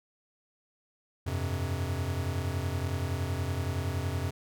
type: chord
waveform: square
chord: F suspended second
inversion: none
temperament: equal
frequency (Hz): 87.31 / 98 / 130.81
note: F2 / G2 / C3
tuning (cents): 0 / 0 / 0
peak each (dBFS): -33 / -36 / -36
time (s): 1.26-4.31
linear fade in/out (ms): 10
effects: none